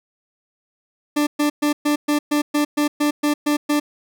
40% pulse tone bursts, 295 Hz, D4, 8 cents sharp, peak -15 dBFS, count 12, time 1.16-3.8 s, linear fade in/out 10 ms, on 110 ms, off 120 ms, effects none

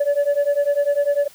sine beating tone pair, 569 / 579 Hz, C#5 / D5, +45 / -25 cents, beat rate 10 Hz, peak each -17 dBFS, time 0-1.28 s, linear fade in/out 10 ms, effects tanh soft clip ceiling -13 dBFS + white hiss -48 dBFS RMS until 1.34 s

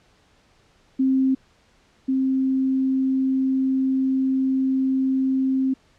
sine tone pair in turn, 264.3 / 264.3 Hz, C4 / C4, +18 / +18 cents, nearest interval unison, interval 0 cents, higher neither, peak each -16 / -18 dBFS, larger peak first, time 0.99-1.35 / 2.08-5.74 s, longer second, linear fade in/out 10 ms, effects pink hiss -59 dBFS RMS until 5.98 s + low-pass 6000 Hz 12 dB/octave

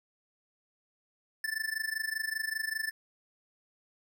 square tone with amplitude modulation, 1760 Hz, A6, in tune, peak -29 dBFS, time 1.44-2.91 s, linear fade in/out 2 ms, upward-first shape sine, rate 25.1 Hz, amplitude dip 90%, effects none

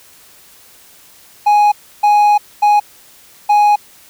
triangle tone bursts at uneven times, 830.6 Hz, G#5, in tune, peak -5 dBFS, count 4, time 1.46-1.72 / 2.03-2.38 / 2.62-2.8 / 3.49-3.76 s, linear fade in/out 10 ms, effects white hiss -44 dBFS RMS until 4.09 s

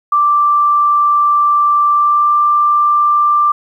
sine tone with pitch glide, 1174.7 to 1182.2 Hz, D6 to D6, 0 to +11 cents, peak -8 dBFS, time 0.12-3.52 s, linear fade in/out 5 ms, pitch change +11 cents, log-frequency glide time 1.91-2.32 s, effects 8-bit

